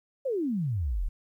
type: exponential sweep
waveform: sine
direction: down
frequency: 567 to 34 Hz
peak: -26 dBFS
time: 0.25-1.09 s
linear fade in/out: 10 ms
effects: 11-bit